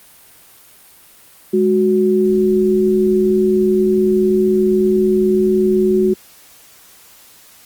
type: tone pair together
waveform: sine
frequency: 208.1 / 370 Hz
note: G#3 / F#4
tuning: +4 / 0 cents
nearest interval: minor seventh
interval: 996 cents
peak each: -16 / -12 dBFS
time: 1.53-6.14 s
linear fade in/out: 10 ms
effects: white hiss -45 dBFS RMS until 7.65 s + Opus 32 kbps